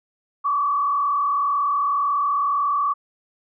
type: tone with frequency modulation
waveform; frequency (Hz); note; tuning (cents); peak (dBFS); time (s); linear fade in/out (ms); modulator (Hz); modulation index
sine; 1144; D6; -46; -18; 0.44-2.94; 20; 38.1; 1
effects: none